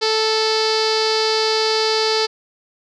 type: tone with low-pass filter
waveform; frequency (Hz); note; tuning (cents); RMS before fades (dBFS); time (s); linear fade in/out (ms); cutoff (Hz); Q
sawtooth; 439.1; A4; -4; -18; 0.01-2.27; 20; 4700; 7.1
effects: none

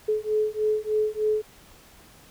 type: beating tone pair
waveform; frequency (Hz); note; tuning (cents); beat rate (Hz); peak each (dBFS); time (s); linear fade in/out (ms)
sine; 426.9 / 430.2; G#4 / A4; +48 / -39; 3.3; -25; 0.08-1.42; 10
effects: pink hiss -52 dBFS RMS until 2.3 s

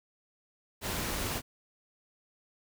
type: noise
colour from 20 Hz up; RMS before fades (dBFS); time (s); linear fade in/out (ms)
pink; -34; 0.81-1.42; 50
effects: none

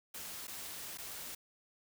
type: noise with dropouts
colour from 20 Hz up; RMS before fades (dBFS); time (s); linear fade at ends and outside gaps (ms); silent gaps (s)
white; -45; 0.14-1.35; 5; 0.471-0.478 / 0.975-0.983
effects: none

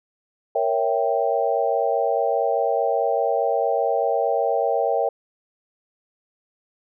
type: chord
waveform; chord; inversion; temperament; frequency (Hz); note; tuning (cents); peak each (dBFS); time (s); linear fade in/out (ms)
sine; A# diminished seventh; none; equal; 466.2 / 554.4 / 659.3 / 784; A#4 / C#5 / E5 / G5; 0 / 0 / 0 / 0; -24; 0.55-5.09; 5
effects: none

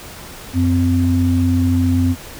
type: tone pair together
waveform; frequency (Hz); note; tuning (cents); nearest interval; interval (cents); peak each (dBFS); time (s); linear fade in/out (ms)
sine; 91.2 / 258; F#2 / C4; -24 / -24; octave + tritone; 1800; -15; 0.53-2.16; 50
effects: pink hiss -35 dBFS RMS until 2.39 s

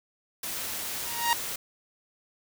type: noise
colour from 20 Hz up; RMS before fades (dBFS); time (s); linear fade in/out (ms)
white; -34; 0.43-1.56; 5
type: tone with exponential growth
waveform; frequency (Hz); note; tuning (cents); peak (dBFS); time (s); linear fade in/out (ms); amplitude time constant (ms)
sawtooth; 939; A#5; +12; -16; 0.94-1.33; 1; 84
effects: none

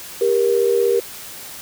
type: tone pair together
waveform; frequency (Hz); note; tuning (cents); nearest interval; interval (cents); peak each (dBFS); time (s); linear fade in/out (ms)
sine; 396.7 / 472.6; G4 / A#4; +21 / +24; minor third; 303; -17 / -16; 0.21-1; 5
effects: white hiss -35 dBFS RMS until 1.61 s

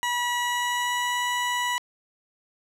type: tone with pitch glide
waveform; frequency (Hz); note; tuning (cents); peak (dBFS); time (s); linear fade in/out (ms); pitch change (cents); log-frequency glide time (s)
20% pulse; 969 to 978.6; B5 to B5; -33 to -16; -19; 0.03-1.78; 0; +17; 0.37-1.24
effects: low-pass 11000 Hz 12 dB/octave

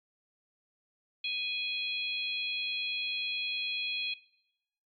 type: harmonic tone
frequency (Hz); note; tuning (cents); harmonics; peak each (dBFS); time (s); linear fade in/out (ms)
830.6; G#5; 0; 3 / 4 / 5; -34 / -35 / -38; 1.24-4.14; 5
effects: noise-tail reverb RT60 0.8 s tail -18 dB re dry + MP3 32 kbps

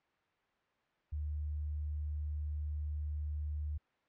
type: tone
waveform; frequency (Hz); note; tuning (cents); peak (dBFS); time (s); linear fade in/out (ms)
sine; 75; D2; +37; -35; 1.12-3.78; 10
effects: white hiss -74 dBFS RMS until 4.08 s + low-pass 2000 Hz 12 dB/octave

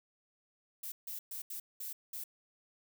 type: noise bursts at uneven times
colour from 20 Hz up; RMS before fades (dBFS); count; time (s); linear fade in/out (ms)
violet; -42; 6; 0.83-0.92 / 1.07-1.19 / 1.31-1.42 / 1.5-1.6 / 1.8-1.93 / 2.13-2.24; 5
effects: none

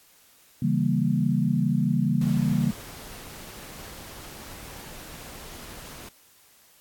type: chord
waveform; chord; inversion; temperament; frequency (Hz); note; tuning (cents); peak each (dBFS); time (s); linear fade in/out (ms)
sine; C# diminished seventh; none; equal with one note detuned; 138.59 / 163.39 / 196 / 233.1; C#3 / E3 / G3 / Bb3; 0 / -15 / 0 / 0; -26; 0.62-2.71; 5
type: noise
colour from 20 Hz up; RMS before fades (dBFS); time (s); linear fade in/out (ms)
pink; -42; 2.21-6.09; 5
effects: white hiss -57 dBFS RMS until 6.8 s + AAC 64 kbps

